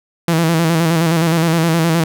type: tone with vibrato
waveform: sawtooth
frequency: 164.81 Hz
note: E3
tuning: in tune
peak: -8 dBFS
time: 0.28-2.04 s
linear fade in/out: 2 ms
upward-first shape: square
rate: 9.6 Hz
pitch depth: 50 cents each way
effects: none